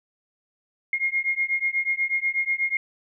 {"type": "beating tone pair", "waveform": "sine", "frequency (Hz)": [2136, 2144.2], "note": ["C7", "C7"], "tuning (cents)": [35, 42], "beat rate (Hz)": 8.2, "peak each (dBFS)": -25, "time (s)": [0.93, 2.77], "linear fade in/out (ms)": 2, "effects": []}